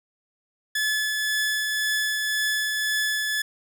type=tone with tremolo; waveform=sawtooth; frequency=1721 Hz; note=A6; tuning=39 cents flat; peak=-18 dBFS; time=0.75-3.42 s; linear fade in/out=5 ms; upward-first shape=triangle; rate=1.9 Hz; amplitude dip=30%; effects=none